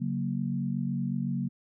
sine chord, F# major, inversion second, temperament equal with one note detuned, 139.47 / 185 / 233.1 Hz, C#3 / F#3 / A#3, +11 / 0 / 0 cents, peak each -32 dBFS, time 0-1.49 s, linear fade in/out 20 ms, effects none

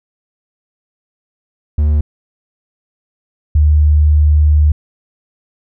triangle / sine tone pair in turn, 74.6 / 75.25 Hz, D2 / D2, +28 / +43 cents, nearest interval unison, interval 15 cents, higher second, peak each -7 / -6 dBFS, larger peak second, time 1.78-2.01 / 3.55-4.72 s, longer second, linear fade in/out 5 ms, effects none

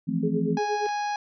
sine chord, F major seventh, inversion third, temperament just, 163.7 / 174.61 / 218.3 / 261.9 Hz, E3 / F3 / A3 / C4, -12 / 0 / -13 / +2 cents, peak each -29 dBFS, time 0.07-0.59 s, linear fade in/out 20 ms
sine tone with tremolo, 419.2 Hz, G#4, 16 cents sharp, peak -24 dBFS, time 0.23-0.87 s, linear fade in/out 5 ms, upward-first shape sine, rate 8.5 Hz, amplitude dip 85%
harmonic tone, 828 Hz, G#5, 5 cents flat, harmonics 1 / 2 / 3 / 4 / 5 / 6 / 7, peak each -26 / -36 / -41 / -49 / -44 / -47 / -46 dBFS, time 0.57-1.16 s, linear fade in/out 2 ms
clicks, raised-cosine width 0.3 ms, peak -31 dBFS, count 2, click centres 0.859 / 0.888 s
effects none

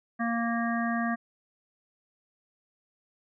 harmonic tone, 232.5 Hz, A#3, 4 cents flat, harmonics 1 / 3 / 5 / 7 / 8, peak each -28 / -33 / -35 / -36 / -37 dBFS, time 0.19-1.16 s, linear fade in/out 20 ms, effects none

